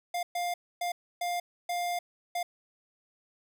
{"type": "tone bursts at uneven times", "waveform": "square", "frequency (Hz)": 703, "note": "F5", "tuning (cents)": 11, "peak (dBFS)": -30, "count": 6, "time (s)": [[0.14, 0.23], [0.35, 0.54], [0.81, 0.92], [1.21, 1.4], [1.69, 1.99], [2.35, 2.43]], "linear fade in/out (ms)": 5, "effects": []}